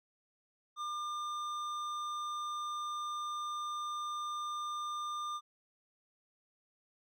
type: tone with hard clipping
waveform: triangle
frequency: 1200 Hz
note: D6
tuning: 37 cents sharp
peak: -38 dBFS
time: 0.76-5.41 s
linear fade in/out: 50 ms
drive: 14 dB
effects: none